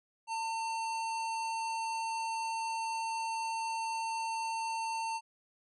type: tone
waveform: square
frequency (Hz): 902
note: A5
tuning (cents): +43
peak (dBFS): -34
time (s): 0.27-5.21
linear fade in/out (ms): 50
effects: resampled to 24000 Hz